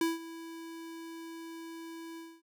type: tone with ADSR envelope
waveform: square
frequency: 329.9 Hz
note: E4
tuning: 1 cent sharp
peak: -26 dBFS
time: 0.01-2.42 s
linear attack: 3 ms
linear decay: 170 ms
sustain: -17 dB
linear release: 250 ms
effects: none